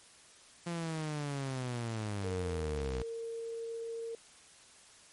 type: linear sweep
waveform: sawtooth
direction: down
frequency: 173.2 to 60 Hz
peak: -31 dBFS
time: 0.66-3.03 s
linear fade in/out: 10 ms
type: tone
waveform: sine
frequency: 458.4 Hz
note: A#4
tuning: 29 cents flat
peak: -37 dBFS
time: 2.24-4.15 s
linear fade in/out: 2 ms
effects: white hiss -58 dBFS RMS until 5.12 s + MP3 48 kbps